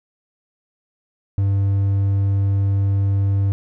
triangle tone, 98.7 Hz, G2, 12 cents sharp, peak -13 dBFS, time 1.38-3.52 s, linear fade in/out 0 ms, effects none

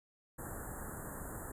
pink band-stop noise, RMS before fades -44 dBFS, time 0.38-1.52 s, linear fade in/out 10 ms, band 1800 to 7200 Hz, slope 96 dB/octave, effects resampled to 32000 Hz

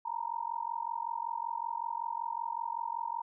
sine tone with amplitude modulation, 932.3 Hz, A#5, in tune, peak -29 dBFS, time 0.05-3.22 s, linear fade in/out 10 ms, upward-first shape sine, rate 45.3 Hz, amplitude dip 100%, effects none

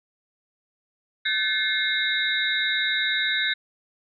sine tone cluster, 1532 / 1737 / 2134 / 3666 / 3888 Hz, G6 / A6 / C7 / A#7 / B7, -40 / -23 / +34 / -30 / -28 cents, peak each -28 dBFS, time 1.25-3.54 s, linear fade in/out 10 ms, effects none

